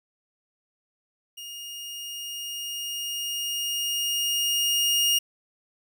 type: tone with level ramp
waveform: sawtooth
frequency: 2850 Hz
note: F7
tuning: 34 cents sharp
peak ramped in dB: -34 to -16 dBFS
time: 1.37-5.19 s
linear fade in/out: 10 ms
effects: none